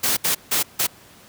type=noise bursts at uneven times; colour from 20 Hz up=white; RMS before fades=-20 dBFS; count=4; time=0.03-0.17 / 0.24-0.35 / 0.51-0.63 / 0.79-0.87 s; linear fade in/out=10 ms; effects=pink hiss -48 dBFS RMS until 1.28 s + high-pass 80 Hz 12 dB/octave